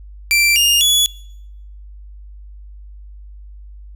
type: tone with pitch steps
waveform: sawtooth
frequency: 2349 / 2826 / 3400 Hz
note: D7 / F7 / G#7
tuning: 0 / +20 / +40 cents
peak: -8 dBFS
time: 0.31-1.06 s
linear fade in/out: 0 ms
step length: 250 ms
effects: noise-tail reverb RT60 0.8 s tail -25 dB re dry + added 50 Hz sine -34 dBFS peak until 3.95 s